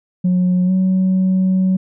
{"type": "tone with pitch glide", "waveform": "sine", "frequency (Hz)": [181.2, 187.27], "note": ["F#3", "F#3"], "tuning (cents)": [-36, 21], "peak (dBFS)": -10, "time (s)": [0.24, 1.77], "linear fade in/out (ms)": 10, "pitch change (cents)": 57, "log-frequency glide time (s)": [0.66, 0.71], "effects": ["tanh soft clip ceiling -10 dBFS"]}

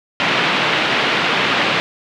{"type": "band-pass noise", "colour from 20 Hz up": "white", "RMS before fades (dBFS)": -17, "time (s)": [0.2, 1.8], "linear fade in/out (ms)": 0, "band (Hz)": [130, 3200], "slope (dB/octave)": 24, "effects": []}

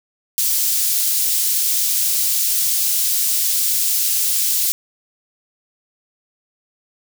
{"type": "high-pass noise", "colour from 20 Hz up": "white", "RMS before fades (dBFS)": -18, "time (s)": [0.38, 4.72], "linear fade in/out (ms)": 0, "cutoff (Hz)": 4700, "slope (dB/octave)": 12, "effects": []}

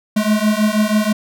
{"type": "beating tone pair", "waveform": "square", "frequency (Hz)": [210, 216.2], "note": ["G#3", "A3"], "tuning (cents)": [19, -30], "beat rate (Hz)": 6.2, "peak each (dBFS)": -17, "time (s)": [0.16, 1.13], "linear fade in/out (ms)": 10, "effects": []}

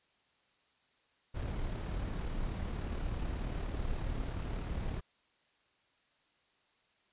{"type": "noise with amplitude modulation", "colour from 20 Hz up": "brown", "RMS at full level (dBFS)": -35, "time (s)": [1.34, 5.01], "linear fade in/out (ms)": 20, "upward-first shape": "sine", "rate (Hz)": 36.7, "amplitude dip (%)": 35, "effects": ["white hiss -72 dBFS RMS until 7.12 s", "resampled to 8000 Hz"]}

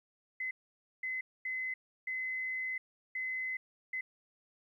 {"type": "tone bursts at uneven times", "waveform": "sine", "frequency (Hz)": 2039, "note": "C7", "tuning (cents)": -45, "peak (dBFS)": -34, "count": 6, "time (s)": [[0.4, 0.51], [1.03, 1.21], [1.45, 1.74], [2.07, 2.78], [3.15, 3.57], [3.93, 4.01]], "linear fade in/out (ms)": 5, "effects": ["12-bit"]}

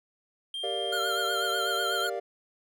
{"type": "tone with pitch glide", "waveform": "triangle", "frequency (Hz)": [3188, 3168], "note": ["G7", "G7"], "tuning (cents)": [28, 18], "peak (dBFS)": -31, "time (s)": [0.54, 2.07], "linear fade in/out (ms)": 2, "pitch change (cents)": -10, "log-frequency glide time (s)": [1.3, 1.44]}
{"type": "chord", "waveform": "triangle", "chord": "G minor seventh", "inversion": "none", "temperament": "equal", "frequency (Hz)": [392, 466.2, 587.3, 698.5], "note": ["G4", "Bb4", "D5", "F5"], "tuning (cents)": [0, 0, 0, 0], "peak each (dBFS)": -34, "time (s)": [0.63, 2.2], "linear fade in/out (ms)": 10}
{"type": "tone with vibrato", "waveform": "square", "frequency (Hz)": 1400, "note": "F6", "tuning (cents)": 4, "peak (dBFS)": -30, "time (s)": [0.92, 2.1], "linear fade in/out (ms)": 10, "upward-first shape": "triangle", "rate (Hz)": 8.1, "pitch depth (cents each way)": 72}
{"effects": []}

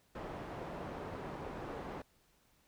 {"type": "low-pass noise", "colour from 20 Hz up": "white", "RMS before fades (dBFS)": -44, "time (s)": [0.15, 2.02], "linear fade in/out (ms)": 5, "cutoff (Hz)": 780, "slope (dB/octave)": 12, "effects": ["pink hiss -71 dBFS RMS until 2.67 s"]}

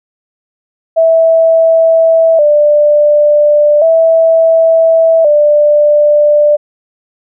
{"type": "tone with vibrato", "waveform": "sine", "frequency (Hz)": 622.3, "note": "D#5", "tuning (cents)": 0, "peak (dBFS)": -4, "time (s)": [0.96, 6.57], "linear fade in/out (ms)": 20, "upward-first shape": "square", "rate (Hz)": 0.35, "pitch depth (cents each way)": 85, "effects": []}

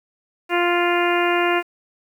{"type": "harmonic tone", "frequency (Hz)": 349.2, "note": "F4", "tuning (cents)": 0, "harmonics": [1, 2, 3, 4, 5, 6, 7, 8], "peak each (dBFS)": [-20, -23, -25, -26, -27, -28, -28, -29], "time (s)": [0.49, 1.63], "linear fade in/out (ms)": 50, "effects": ["8-bit"]}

